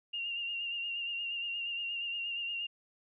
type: tone with vibrato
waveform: sine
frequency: 2794 Hz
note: F7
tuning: in tune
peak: -34 dBFS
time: 0.13-2.67 s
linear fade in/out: 10 ms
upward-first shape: sine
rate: 8.5 Hz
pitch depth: 34 cents each way
effects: none